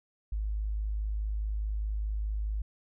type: tone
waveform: sine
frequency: 52.4 Hz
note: G#1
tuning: 16 cents sharp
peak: -29 dBFS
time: 0.32-2.62 s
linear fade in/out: 5 ms
effects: none